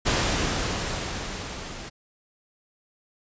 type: noise with level ramp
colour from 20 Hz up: pink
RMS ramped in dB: -22 to -38 dBFS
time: 0.05-1.9 s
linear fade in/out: 20 ms
effects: resampled to 16000 Hz